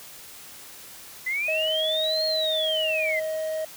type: linear two-way sweep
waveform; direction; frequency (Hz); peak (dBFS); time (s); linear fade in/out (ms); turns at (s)
sine; up then down; 1992 to 4295 to 1992; -24; 1.26-3.2; 10; 2.25
type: tone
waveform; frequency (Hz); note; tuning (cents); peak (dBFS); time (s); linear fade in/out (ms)
triangle; 630; D#5; +21; -24; 1.48-3.65; 5
effects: white hiss -44 dBFS RMS until 3.76 s